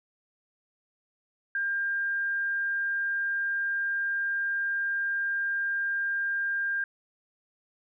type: tone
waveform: sine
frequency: 1600 Hz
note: G6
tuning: 35 cents sharp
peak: -26 dBFS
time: 1.55-6.84 s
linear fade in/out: 2 ms
effects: none

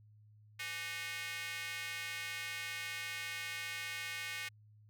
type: tone with high-pass filter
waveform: square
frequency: 167.4 Hz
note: E3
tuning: 27 cents sharp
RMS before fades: -42 dBFS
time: 0.59-4.49 s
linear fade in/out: 10 ms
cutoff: 2100 Hz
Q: 2.7
effects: added 106 Hz sine -59 dBFS peak until 4.89 s

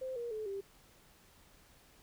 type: tone with pitch steps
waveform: sine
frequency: 520 / 474.1 / 432.2 / 394.1 Hz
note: C5 / A#4 / A4 / G4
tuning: -11 / +29 / -31 / +9 cents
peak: -37 dBFS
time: 0.01-0.61 s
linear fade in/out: 10 ms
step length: 150 ms
effects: pink hiss -63 dBFS RMS until 2.02 s

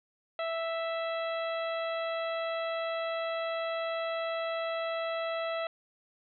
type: harmonic tone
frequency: 659.3 Hz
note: E5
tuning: in tune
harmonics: 1 / 2 / 3 / 4 / 5 / 6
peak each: -32 / -38 / -42 / -44 / -46 / -48 dBFS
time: 0.39-5.67 s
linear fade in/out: 2 ms
effects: none

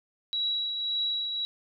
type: tone with tremolo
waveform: sine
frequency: 3891 Hz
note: B7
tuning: 27 cents flat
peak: -25 dBFS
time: 0.33-1.45 s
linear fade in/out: 0 ms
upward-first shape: triangle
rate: 1.8 Hz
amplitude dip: 45%
effects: none

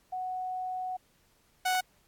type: tone pair in turn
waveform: sine / sawtooth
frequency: 740 / 740 Hz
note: F#5 / F#5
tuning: 0 / 0 cents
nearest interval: unison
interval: 0 cents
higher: neither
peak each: -32 / -22 dBFS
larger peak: second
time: 0.12-0.97 / 1.65-1.81 s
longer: first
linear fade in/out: 10 ms
effects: pink hiss -67 dBFS RMS until 2.07 s + AAC 64 kbps

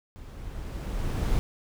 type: noise with level ramp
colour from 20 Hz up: brown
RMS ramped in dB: -43 to -24 dBFS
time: 0.16-1.39 s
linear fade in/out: 0 ms
effects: none

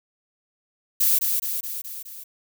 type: noise with echo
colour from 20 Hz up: violet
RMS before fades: -19 dBFS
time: 1-1.19 s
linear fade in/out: 10 ms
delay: 210 ms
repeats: 5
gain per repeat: -4 dB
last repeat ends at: 2.24 s
effects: none

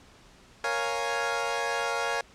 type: chord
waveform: 20% pulse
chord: Bb minor seventh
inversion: none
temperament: equal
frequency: 466.2 / 554.4 / 698.5 / 830.6 Hz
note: Bb4 / Db5 / F5 / Ab5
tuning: 0 / 0 / 0 / 0 cents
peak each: -28 dBFS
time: 0.64-2.21 s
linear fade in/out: 2 ms
effects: pink hiss -55 dBFS RMS until 2.34 s + low-pass 7000 Hz 12 dB/octave

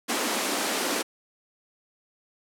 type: high-pass noise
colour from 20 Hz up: pink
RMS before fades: -27 dBFS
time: 0.08-1.03 s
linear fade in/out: 20 ms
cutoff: 220 Hz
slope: 48 dB/octave
effects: low-pass 12000 Hz 12 dB/octave

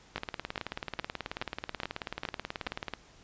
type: two click trains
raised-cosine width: 0.3 ms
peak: -16 / -18 dBFS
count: 7 / 52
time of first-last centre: 0.16-2.67 / 0.18-2.937 s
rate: 2.39 / 18.5 Hz
effects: pink hiss -58 dBFS RMS until 3.23 s + resampled to 16000 Hz

